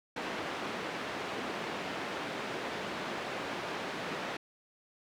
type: band-pass noise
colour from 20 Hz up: pink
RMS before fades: -38 dBFS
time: 0.16-4.37 s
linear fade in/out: 5 ms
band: 260 to 2900 Hz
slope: 12 dB/octave
effects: none